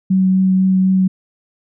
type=tone with vibrato; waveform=sine; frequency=188.2 Hz; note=F#3; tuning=30 cents sharp; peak=-10 dBFS; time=0.1-1.08 s; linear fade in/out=10 ms; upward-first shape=triangle; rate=4 Hz; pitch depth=10 cents each way; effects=none